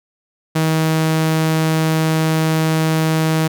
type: tone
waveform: sawtooth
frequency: 159.1 Hz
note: D#3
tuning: 39 cents sharp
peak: -10 dBFS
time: 0.55-3.48 s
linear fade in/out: 10 ms
effects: none